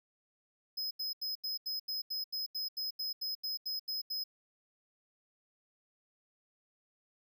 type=tone bursts; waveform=square; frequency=5080 Hz; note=D#8; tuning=35 cents sharp; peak=-35 dBFS; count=16; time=0.77-4.24 s; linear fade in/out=10 ms; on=140 ms; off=82 ms; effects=none